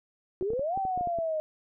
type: exponential two-way sweep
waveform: sine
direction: up then down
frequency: 357.6 to 787 to 615 Hz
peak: -27 dBFS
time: 0.41-1.4 s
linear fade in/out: 0 ms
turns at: 0.77 s
type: clicks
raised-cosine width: 2 ms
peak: -26 dBFS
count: 10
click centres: 0.425 / 0.504 / 0.534 / 0.594 / 0.775 / 0.852 / 0.976 / 1.01 / 1.073 / 1.187 s
effects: none